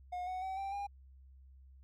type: tone with pitch steps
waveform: triangle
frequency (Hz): 720 / 740.7 / 761.9 / 783.8 / 806.3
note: F#5 / F#5 / G5 / G5 / G5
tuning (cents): -47 / +2 / -49 / 0 / +49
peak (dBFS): -35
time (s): 0.12-0.87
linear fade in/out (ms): 10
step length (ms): 150
effects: added 66 Hz sine -55 dBFS peak until 1.83 s